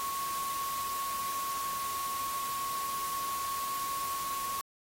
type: tone in noise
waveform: sine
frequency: 1102 Hz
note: C#6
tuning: 11 cents flat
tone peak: -33 dBFS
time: 0-4.61 s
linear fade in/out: 0 ms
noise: white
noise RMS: -40 dBFS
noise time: 0-4.61 s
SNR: +4 dB
effects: AAC 48 kbps